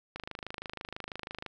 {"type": "click train", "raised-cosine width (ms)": 0.3, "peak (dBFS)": -22, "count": 35, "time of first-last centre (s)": [0.16, 1.463], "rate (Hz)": 26.1, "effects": []}